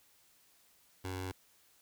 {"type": "tone with notch filter", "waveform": "15% pulse", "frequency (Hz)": 93, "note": "F#2", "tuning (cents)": 9, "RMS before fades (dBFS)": -40, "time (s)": [1.04, 1.32], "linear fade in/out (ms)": 10, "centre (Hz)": 190, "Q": 1.3, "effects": ["white hiss -67 dBFS RMS until 1.81 s"]}